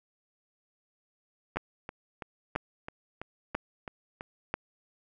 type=two click trains; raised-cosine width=0.5 ms; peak=-23 / -14 dBFS; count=9 / 4; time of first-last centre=1.56-4.209 / 1.57-4.54 s; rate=3.02 / 1.01 Hz; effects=none